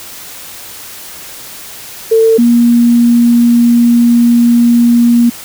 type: tone pair in turn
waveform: sine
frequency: 448.7 / 237.1 Hz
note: A4 / A#3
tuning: +34 / +30 cents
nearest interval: major seventh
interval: 1104 cents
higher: first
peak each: -4 dBFS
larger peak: neither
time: 2.11-2.38 / 2.38-5.3 s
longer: second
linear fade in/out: 10 ms
effects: white hiss -29 dBFS RMS until 5.44 s